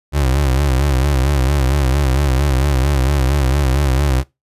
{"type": "tone with vibrato", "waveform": "30% pulse", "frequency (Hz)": 68.1, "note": "C#2", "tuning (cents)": -30, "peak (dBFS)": -10, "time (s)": [0.12, 4.24], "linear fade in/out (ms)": 50, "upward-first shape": "sine", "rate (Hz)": 4.4, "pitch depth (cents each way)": 120, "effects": ["noise-tail reverb RT60 0.2 s tail -21 dB re dry", "resampled to 32000 Hz"]}